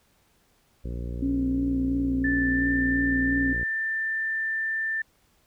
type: harmonic tone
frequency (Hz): 59.5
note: A#1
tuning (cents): +36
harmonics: 1 / 2 / 3 / 4 / 5 / 6 / 7 / 8 / 9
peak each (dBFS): -31 / -37 / -41 / -43 / -45 / -47 / -48 / -49 / -50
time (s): 0.84-3.64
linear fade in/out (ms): 10
type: tone with vibrato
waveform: sine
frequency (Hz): 270.4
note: C#4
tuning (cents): -43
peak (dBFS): -23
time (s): 1.22-3.53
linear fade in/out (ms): 5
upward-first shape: sine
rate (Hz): 2.9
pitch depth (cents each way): 35
type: tone with pitch glide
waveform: sine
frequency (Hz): 1760 to 1780.5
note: A6 to A6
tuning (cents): 0 to +20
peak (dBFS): -25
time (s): 2.24-5.02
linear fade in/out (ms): 5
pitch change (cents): +20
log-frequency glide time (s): 2.41-2.69
effects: pink hiss -65 dBFS RMS until 5.46 s

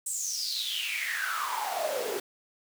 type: noise with high-pass filter sweep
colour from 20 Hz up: pink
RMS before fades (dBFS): -32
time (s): 0.06-2.2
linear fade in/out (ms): 5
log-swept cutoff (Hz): 8400 to 380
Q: 9.4
effects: none

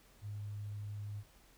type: tone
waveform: sine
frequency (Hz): 103.4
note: G#2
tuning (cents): -7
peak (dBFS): -40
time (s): 0.21-1.24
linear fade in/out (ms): 50
effects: added 45 Hz sine -66 dBFS peak until 1.57 s + pink hiss -65 dBFS RMS until 1.57 s

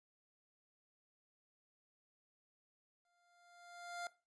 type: tone with exponential growth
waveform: 25% pulse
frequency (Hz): 698.5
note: F5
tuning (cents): 0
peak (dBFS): -37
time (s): 3.05-4.07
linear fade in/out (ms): 1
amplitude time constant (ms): 220
effects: noise-tail reverb RT60 0.3 s tail -18 dB re dry + resampled to 22050 Hz

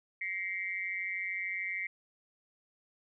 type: tone with amplitude modulation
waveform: sine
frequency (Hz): 2098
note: C7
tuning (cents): +4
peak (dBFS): -29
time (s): 0.21-1.87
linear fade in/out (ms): 5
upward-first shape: sine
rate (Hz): 187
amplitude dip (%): 100
effects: none

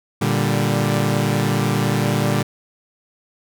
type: chord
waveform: sawtooth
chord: G minor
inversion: first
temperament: equal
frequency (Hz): 116.54 / 146.83 / 196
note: Bb2 / D3 / G3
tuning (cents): 0 / 0 / 0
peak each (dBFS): -17 / -17 / -18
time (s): 0.21-2.43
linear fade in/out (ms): 10
effects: none

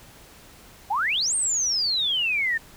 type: exponential two-way sweep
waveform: sine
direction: up then down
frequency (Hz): 760 to 8870 to 1775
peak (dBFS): -21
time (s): 0.9-2.58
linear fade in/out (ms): 10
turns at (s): 1.35
effects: pink hiss -49 dBFS RMS until 2.76 s

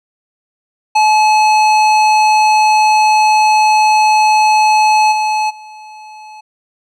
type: tone with level steps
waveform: square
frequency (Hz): 858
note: A5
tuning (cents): -44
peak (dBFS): -8 / -13 / -32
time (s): 0.95-6.41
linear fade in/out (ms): 10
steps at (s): 5.11 / 5.49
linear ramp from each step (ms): 20
effects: low-pass 6000 Hz 12 dB/octave

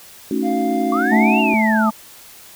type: chord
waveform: sine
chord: D# half-diminished seventh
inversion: second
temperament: equal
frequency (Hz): 220 / 277.2 / 311.1 / 370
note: A3 / C#4 / D#4 / F#4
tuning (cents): 0 / 0 / 0 / 0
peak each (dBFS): -23 / -21 / -24 / -24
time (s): 0.31-1.54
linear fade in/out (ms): 2
type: tone with pitch glide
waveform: triangle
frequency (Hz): 698.5 to 729.8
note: F5 to F#5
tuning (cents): 0 to -24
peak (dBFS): -20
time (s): 0.42-1.43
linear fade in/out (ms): 50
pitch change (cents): +76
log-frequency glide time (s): 0.96-1.11
type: linear two-way sweep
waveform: sine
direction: up then down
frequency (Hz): 1108.7 to 2809 to 1167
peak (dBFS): -19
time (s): 0.92-1.9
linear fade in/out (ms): 5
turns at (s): 1.4
type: harmonic tone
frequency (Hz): 218.7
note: A3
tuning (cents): -10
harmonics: 1 / 3 / 4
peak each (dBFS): -15 / -24 / -20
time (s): 1.11-1.91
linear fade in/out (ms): 20
effects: white hiss -42 dBFS RMS until 2.55 s

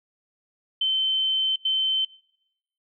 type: tone bursts at uneven times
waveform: sine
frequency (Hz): 3083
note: G7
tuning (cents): -29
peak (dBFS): -20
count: 2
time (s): 0.81-1.56 / 1.65-2.05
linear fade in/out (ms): 5
effects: noise-tail reverb RT60 0.8 s tail -23 dB re dry

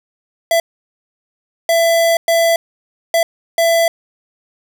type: tone bursts at uneven times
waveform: square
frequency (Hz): 668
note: E5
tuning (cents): +23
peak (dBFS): -11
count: 5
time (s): 0.51-0.6 / 1.69-2.17 / 2.28-2.56 / 3.14-3.23 / 3.58-3.88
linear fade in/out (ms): 2
effects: none

